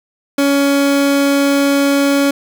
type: tone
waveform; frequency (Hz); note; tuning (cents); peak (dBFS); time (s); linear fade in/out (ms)
30% pulse; 280.3; C#4; +19; -8; 0.38-2.31; 5
effects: none